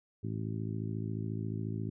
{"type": "harmonic tone", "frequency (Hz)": 54.2, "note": "A1", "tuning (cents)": -25, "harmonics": [2, 3, 4, 5, 6, 7], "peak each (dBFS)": [-36, -40, -42, -44, -46, -47], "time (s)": [0.23, 1.9], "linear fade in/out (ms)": 10, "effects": []}